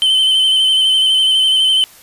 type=tone with vibrato; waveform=triangle; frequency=3077 Hz; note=G7; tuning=33 cents flat; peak=-8 dBFS; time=0.02-1.84 s; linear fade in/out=0 ms; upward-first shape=square; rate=12 Hz; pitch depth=20 cents each way; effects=white hiss -42 dBFS RMS until 2.02 s + resampled to 32000 Hz